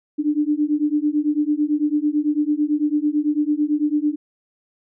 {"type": "beating tone pair", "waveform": "sine", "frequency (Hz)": [293.7, 302.7], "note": ["D4", "D#4"], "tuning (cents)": [0, -48], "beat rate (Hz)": 9, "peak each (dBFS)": -20, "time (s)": [0.18, 4.16], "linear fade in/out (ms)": 20, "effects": []}